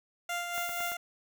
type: tone with tremolo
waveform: 15% pulse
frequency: 697 Hz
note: F5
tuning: 4 cents flat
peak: -25 dBFS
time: 0.29-0.97 s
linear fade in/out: 5 ms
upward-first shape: sine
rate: 4.1 Hz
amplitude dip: 40%
type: noise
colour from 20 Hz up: violet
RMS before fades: -41 dBFS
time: 0.53-0.95 s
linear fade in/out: 20 ms
type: click train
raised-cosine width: 0.5 ms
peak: -29 dBFS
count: 4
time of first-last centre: 0.58-0.918 s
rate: 8.87 Hz
effects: none